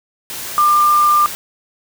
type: tone in noise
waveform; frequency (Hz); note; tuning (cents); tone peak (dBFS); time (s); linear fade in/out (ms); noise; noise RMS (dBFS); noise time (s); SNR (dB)
sine; 1195; D6; +30; -9; 0.58-1.26; 0; white; -27; 0.3-1.35; +15
effects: none